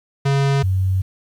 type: tone pair in turn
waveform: square / sine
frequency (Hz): 138.59 / 94.25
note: C#3 / F#2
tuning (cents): 0 / +32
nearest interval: perfect fifth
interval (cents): 668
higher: first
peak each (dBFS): -15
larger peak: neither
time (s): 0.25-0.63 / 0.63-1.02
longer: second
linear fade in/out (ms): 10
effects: low-pass 6000 Hz 12 dB/octave + 8-bit